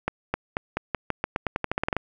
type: accelerating click train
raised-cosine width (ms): 0.5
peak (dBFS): -9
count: 17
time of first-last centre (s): 0.08-1.966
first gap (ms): 260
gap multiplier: 0.88
effects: none